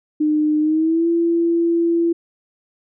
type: tone with pitch glide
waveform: sine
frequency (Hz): 304 to 337.3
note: D#4 to E4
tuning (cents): -40 to +40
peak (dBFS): -14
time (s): 0.2-2.13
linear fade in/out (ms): 10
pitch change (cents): +180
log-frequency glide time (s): 0.6-1.08
effects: none